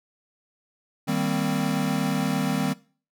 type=chord; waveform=square; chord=C minor seventh; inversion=first; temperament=equal; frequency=155.56 / 196 / 233.1 / 261.6 Hz; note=Eb3 / G3 / Bb3 / C4; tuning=0 / 0 / 0 / 0 cents; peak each=-29 / -29 / -31 / -28 dBFS; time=1.07-2.74 s; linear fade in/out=20 ms; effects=noise-tail reverb RT60 0.4 s tail -20 dB re dry